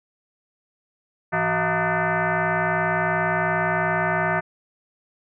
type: tone with frequency modulation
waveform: sine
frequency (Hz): 434.9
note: A4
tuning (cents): -20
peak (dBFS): -19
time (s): 1.32-4.41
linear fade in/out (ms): 20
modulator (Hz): 269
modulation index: 5.5
effects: none